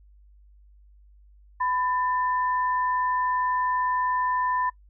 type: tone pair together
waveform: sine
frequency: 1001 / 1783.6 Hz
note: B5 / A6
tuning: +23 / +23 cents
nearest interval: minor seventh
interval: 1000 cents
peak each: -23 / -32 dBFS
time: 1.6-4.7 s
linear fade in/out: 10 ms
effects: noise-tail reverb RT60 0.1 s tail -23 dB re dry + added 50 Hz sine -51 dBFS peak until 4.89 s